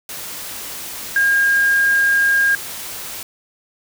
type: tone in noise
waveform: sine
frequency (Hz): 1618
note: G#6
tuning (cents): -46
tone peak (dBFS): -12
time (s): 1.16-2.55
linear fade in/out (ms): 2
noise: white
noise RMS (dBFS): -30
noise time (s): 0.09-3.23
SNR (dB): +15
effects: none